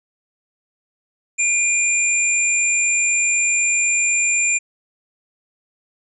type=tone pair together; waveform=sine; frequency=2400 / 7244 Hz; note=D7 / A8; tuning=+37 / +49 cents; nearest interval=octave + perfect fifth; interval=1912 cents; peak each=-18 dBFS; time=1.38-4.59 s; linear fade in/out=20 ms; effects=none